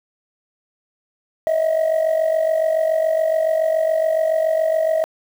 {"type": "tone with amplitude modulation", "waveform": "sine", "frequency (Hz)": 640, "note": "D#5", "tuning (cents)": 49, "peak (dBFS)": -10, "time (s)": [1.47, 5.04], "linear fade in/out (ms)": 0, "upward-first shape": "sine", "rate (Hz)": 47.1, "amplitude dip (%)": 75, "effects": ["tanh soft clip ceiling -12 dBFS", "7-bit"]}